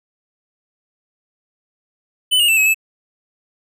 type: tone with pitch steps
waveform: square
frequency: 3009 / 2852 / 2660 / 2560 / 2612 Hz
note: F#7 / F7 / E7 / D#7 / E7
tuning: +28 / +36 / +15 / +49 / -17 cents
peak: -12 dBFS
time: 2.31-2.745 s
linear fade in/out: 20 ms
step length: 87 ms
effects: none